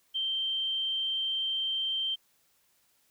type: tone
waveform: sine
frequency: 3136 Hz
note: G7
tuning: in tune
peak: -28 dBFS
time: 0.14-2.16 s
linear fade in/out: 20 ms
effects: white hiss -69 dBFS RMS until 3.1 s